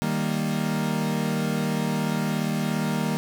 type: chord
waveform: 40% pulse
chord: Eb major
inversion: none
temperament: equal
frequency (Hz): 155.56 / 196 / 233.1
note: Eb3 / G3 / Bb3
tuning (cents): 0 / 0 / 0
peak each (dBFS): -27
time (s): 0.02-3.17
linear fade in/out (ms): 0
effects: none